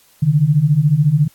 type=beating tone pair; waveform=sine; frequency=139.3 / 153.3 Hz; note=C#3 / D#3; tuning=+9 / -25 cents; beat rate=14 Hz; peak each=-15 / -12 dBFS; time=0.22-1.28 s; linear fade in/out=10 ms; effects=white hiss -52 dBFS RMS until 1.34 s + AAC 64 kbps